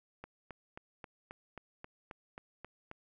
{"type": "click train", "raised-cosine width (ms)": 0.5, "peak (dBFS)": -30, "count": 11, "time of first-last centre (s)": [0.24, 2.914], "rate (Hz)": 3.74, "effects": []}